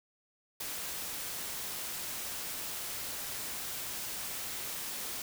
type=noise with ADSR envelope; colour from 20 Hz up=white; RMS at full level=-35 dBFS; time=0.6-5.22 s; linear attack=9 ms; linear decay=4 ms; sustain=-4 dB; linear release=3 ms; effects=none